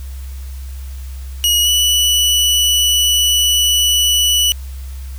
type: tone with pitch glide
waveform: sawtooth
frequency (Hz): 2900 to 2956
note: F#7 to F#7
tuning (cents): -35 to -2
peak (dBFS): -8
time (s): 1.44-4.52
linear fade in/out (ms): 0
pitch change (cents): +33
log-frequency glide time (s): 1.63-1.68
effects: added 66 Hz sine -25 dBFS peak until 5.18 s + white hiss -43 dBFS RMS until 5.18 s